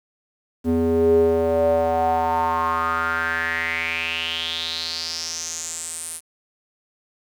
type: tone with band-pass filter sweep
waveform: square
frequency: 82.4 Hz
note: E2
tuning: in tune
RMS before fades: -22 dBFS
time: 0.64-6.21 s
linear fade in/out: 50 ms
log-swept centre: 300 to 10000 Hz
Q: 6.1
effects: 8-bit